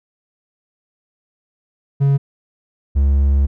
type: tone pair in turn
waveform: triangle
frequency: 139 / 69.5 Hz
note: C#3 / C#2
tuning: +5 / +5 cents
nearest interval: octave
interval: 1200 cents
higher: first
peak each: -9 dBFS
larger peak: neither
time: 2-2.18 / 2.95-3.47 s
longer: second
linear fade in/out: 20 ms
effects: none